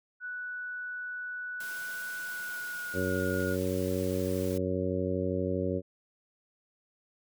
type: tone with pitch glide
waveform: sine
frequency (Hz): 1480 to 1438.7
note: F#6 to F#6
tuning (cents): 0 to -49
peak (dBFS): -35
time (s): 0.2-3.57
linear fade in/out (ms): 50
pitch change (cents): -49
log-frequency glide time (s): 2.16-3.24
type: high-pass noise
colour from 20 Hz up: white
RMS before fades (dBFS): -46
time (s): 1.6-4.58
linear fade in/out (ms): 5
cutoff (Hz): 100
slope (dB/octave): 96
type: harmonic tone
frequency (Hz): 92.5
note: F#2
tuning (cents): 0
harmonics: 1 / 2 / 3 / 4 / 5 / 6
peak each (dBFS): -35 / -35 / -35 / -35 / -35 / -35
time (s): 2.93-5.82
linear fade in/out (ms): 50
effects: none